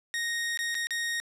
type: tone with dropouts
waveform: sawtooth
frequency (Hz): 1864.7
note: A#6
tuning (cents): 0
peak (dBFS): -25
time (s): 0.14-1.2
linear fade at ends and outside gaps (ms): 0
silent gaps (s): 0.574-0.59 / 0.745-0.751 / 0.87-0.907
effects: low-pass 11000 Hz 12 dB/octave